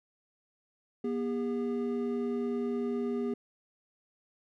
triangle tone pair together, 240.9 / 404.7 Hz, B3 / G#4, -43 / -45 cents, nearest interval major sixth, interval 898 cents, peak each -30 / -31 dBFS, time 1.04-3.34 s, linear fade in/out 5 ms, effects none

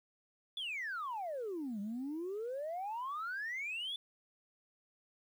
sine exponential two-way sweep, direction down then up, 3520 to 196 to 3520 Hz, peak -36 dBFS, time 0.57-3.96 s, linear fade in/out 2 ms, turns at 1.8 s, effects tanh soft clip ceiling -34 dBFS + 11-bit

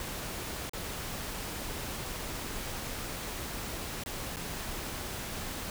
pink noise with dropouts, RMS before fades -38 dBFS, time 0-5.7 s, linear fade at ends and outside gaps 1 ms, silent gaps 0.695-0.734 / 4.037-4.06 / 4.361-4.368 s, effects none

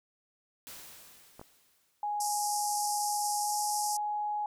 white noise with exponential decay, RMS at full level -45 dBFS, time 0.67-2.47 s, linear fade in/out 0 ms, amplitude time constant 390 ms
clicks, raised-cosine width 1 ms, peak -32 dBFS, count 2, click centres 1.395 / 1.414 s
sine tone with pitch glide, 830.6 to 836.4 Hz, G#5 to G#5, 0 to +12 cents, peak -30 dBFS, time 2.03-4.46 s, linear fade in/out 2 ms, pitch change +12 cents, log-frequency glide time 3.4-3.56 s
pink band-pass noise, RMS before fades -36 dBFS, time 2.2-3.97 s, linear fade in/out 5 ms, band 4900 to 12000 Hz, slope 96 dB/octave
effects none

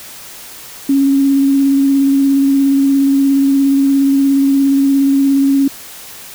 sine tone with vibrato, 275.2 Hz, C#4, 12 cents flat, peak -8 dBFS, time 0.89-5.68 s, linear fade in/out 5 ms, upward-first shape square, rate 17 Hz, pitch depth 14 cents each way, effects white hiss -33 dBFS RMS until 6.34 s

